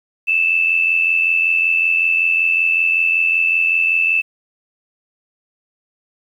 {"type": "tone with amplitude modulation", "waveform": "sine", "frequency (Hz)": 2637, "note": "E7", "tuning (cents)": 0, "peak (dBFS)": -10, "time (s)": [0.27, 4.22], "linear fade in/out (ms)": 20, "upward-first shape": "sine", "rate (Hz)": 85.3, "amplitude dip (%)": 60, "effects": ["8-bit"]}